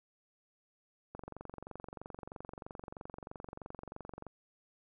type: click train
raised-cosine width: 1 ms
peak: -30 dBFS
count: 73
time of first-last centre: 1.15-4.267 s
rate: 23.1 Hz
effects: none